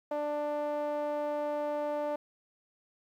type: tone with band-pass filter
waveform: sawtooth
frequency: 295.4 Hz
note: D4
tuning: 10 cents sharp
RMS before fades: -33 dBFS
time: 0.11-2.16 s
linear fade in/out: 5 ms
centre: 690 Hz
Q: 6.1
effects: 11-bit